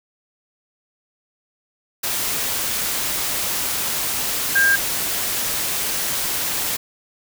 sine tone in noise, 1603 Hz, G6, 38 cents sharp, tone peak -13 dBFS, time 4.55-4.76 s, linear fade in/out 10 ms, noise white, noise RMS -23 dBFS, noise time 2.03-6.77 s, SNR +7 dB, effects none

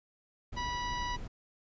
brown noise, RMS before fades -41 dBFS, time 0.52-1.28 s, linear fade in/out 10 ms
harmonic tone, 977 Hz, B5, 19 cents flat, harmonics 1 / 2 / 3 / 4 / 5 / 6, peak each -35 / -41 / -45 / -47 / -49 / -51 dBFS, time 0.56-1.17 s, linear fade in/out 20 ms
effects resampled to 16000 Hz

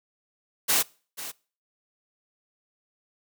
white noise with echo, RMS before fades -22 dBFS, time 0.68-0.83 s, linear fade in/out 20 ms, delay 490 ms, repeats 1, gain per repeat -14 dB, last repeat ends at 1.32 s, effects noise-tail reverb RT60 0.4 s tail -24 dB re dry + high-pass 200 Hz 12 dB/octave

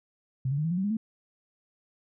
sine tone with pitch steps, 130.81 / 141.01 / 152.01 / 163.86 / 176.64 / 190.41 / 205.3 / 221.3 Hz, C3 / C#3 / D#3 / E3 / F3 / F#3 / G#3 / A3, 0 / +30 / -40 / -10 / +20 / +50 / -20 / +10 cents, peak -25 dBFS, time 0.45-0.97 s, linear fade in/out 5 ms, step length 65 ms, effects none

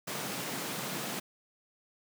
pink high-pass noise, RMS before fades -37 dBFS, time 0.07-1.2 s, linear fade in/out 10 ms, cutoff 130 Hz, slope 48 dB/octave, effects none

